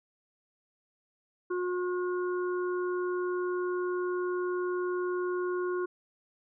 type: harmonic tone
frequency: 360 Hz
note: F#4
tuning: 47 cents flat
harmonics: 1 / 3 / 4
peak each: -29 / -39 / -41 dBFS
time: 1.5-5.86 s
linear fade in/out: 10 ms
effects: none